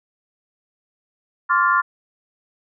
sine chord, D minor seventh, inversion third, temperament equal with one note detuned, 1046.5 / 1146.5 / 1396.9 / 1760 Hz, C6 / D6 / F6 / A6, 0 / -42 / 0 / 0 cents, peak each -19 / -20 / -18 / -24 dBFS, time 1.49-1.82 s, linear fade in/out 20 ms, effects none

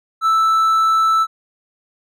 triangle tone, 1318.5 Hz, E6, in tune, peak -10 dBFS, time 0.21-1.27 s, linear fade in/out 50 ms, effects none

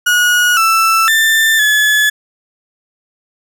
35% pulse tone with pitch steps, 1452 / 1327 / 1782 / 1714 Hz, F#6 / E6 / A6 / A6, -33 / +11 / +22 / -46 cents, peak -7 dBFS, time 0.06-2.1 s, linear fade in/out 10 ms, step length 510 ms, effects none

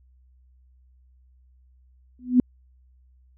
sine tone with exponential growth, 249.1 Hz, B3, 15 cents sharp, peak -9 dBFS, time 2.19-2.4 s, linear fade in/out 2 ms, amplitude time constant 44 ms, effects added 63 Hz sine -54 dBFS peak until 3.37 s

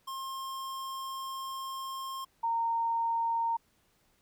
square / sine tone pair in turn, 1066 / 921.1 Hz, C6 / A#5, +32 / -21 cents, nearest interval minor third, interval 253 cents, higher first, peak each -37 / -27 dBFS, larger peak second, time 0.07-2.25 / 2.43-3.57 s, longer first, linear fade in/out 10 ms, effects pink hiss -70 dBFS RMS until 4.21 s

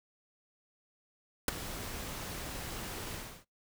pink noise with ADSR envelope, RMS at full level -24 dBFS, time 1.48-3.45 s, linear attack 3 ms, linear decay 12 ms, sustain -17 dB, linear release 310 ms, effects noise-tail reverb RT60 0.2 s tail -25 dB re dry

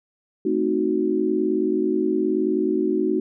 sine chord, A diminished seventh, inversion none, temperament equal, 220 / 261.6 / 311.1 / 370 Hz, A3 / C4 / Eb4 / Gb4, 0 / 0 / 0 / 0 cents, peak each -27 / -28 / -23 / -22 dBFS, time 0.45-3.2 s, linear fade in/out 5 ms, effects none

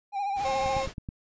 triangle tone with vibrato, 799 Hz, G5, 33 cents sharp, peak -25 dBFS, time 0.12-0.84 s, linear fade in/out 50 ms, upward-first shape sine, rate 14 Hz, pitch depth 52 cents each way
pink noise, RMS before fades -40 dBFS, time 0.35-0.94 s, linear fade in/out 50 ms
35% pulse tone, 535 Hz, C5, 38 cents sharp, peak -27 dBFS, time 0.44-0.87 s, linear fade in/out 20 ms
click train, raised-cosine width 5 ms, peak -23 dBFS, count 5, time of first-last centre 0.66-1.089 s, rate 9.33 Hz
effects resampled to 16000 Hz

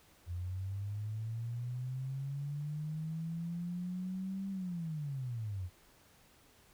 sine linear two-way sweep, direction up then down, 85.6 to 196 to 85.6 Hz, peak -36 dBFS, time 0.26-5.7 s, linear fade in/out 50 ms, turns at 4.5 s, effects pink hiss -64 dBFS RMS until 6.73 s

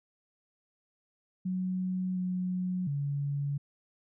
sine tone with pitch steps, 184.7 / 182.6 / 142.1 Hz, F#3 / F#3 / C#3, -3 / -23 / +43 cents, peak -29 dBFS, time 1.45-3.58 s, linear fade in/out 10 ms, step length 710 ms, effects none

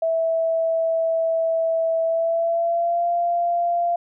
sine tone with pitch glide, 655 to 691.5 Hz, E5 to F5, -11 to -17 cents, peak -18 dBFS, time 0.02-3.96 s, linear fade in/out 5 ms, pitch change +94 cents, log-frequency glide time 2.03-3.07 s, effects none

